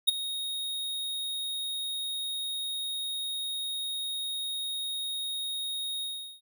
square tone with ADSR envelope, 3735 Hz, A#7, 3 cents sharp, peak -17 dBFS, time 0.07-6.41 s, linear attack 17 ms, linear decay 14 ms, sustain -15 dB, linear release 390 ms, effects none

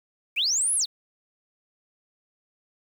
sine linear two-way sweep, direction up then down, 2200 to 11060 to 3311 Hz, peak -21 dBFS, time 0.36-0.86 s, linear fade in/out 20 ms, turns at 0.75 s, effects 8-bit

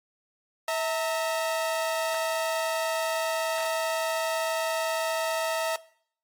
sawtooth tone pair together, 648.6 / 914 Hz, E5 / A#5, -28 / -34 cents, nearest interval tritone, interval 594 cents, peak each -24 / -28 dBFS, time 0.68-5.76 s, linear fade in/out 2 ms, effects noise-tail reverb RT60 0.6 s tail -20 dB re dry + AAC 64 kbps

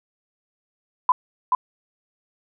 sine tone with echo, 1005 Hz, B5, 30 cents sharp, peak -12 dBFS, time 1.09-1.12 s, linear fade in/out 2 ms, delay 430 ms, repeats 1, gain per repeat -3 dB, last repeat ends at 1.55 s, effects none

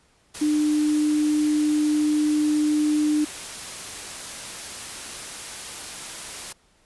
sine tone in noise, 301.2 Hz, D4, 44 cents sharp, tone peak -18 dBFS, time 0.41-3.25 s, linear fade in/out 10 ms, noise white, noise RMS -35 dBFS, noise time 0.34-6.53 s, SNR +14 dB, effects pink hiss -61 dBFS RMS until 6.85 s + resampled to 24000 Hz

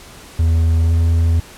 triangle tone with pitch glide, 81.8 to 83.04 Hz, E2 to E2, -13 to +13 cents, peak -9 dBFS, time 0.39-1.4 s, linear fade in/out 5 ms, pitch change +26 cents, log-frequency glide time 0.8-0.92 s, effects pink hiss -39 dBFS RMS until 1.57 s + low-pass 12000 Hz 12 dB/octave

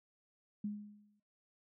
sine tone with exponential decay, 207.7 Hz, G#3, in tune, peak -34 dBFS, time 0.64-1.2 s, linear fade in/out 5 ms, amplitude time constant 120 ms, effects noise-tail reverb RT60 0.7 s tail -26 dB re dry

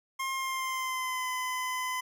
25% pulse tone with pitch glide, 1066 to 1015.5 Hz, C6 to B5, +32 to +48 cents, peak -27 dBFS, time 0.19-2.01 s, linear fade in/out 10 ms, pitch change -84 cents, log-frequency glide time 0.34-1.29 s, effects none

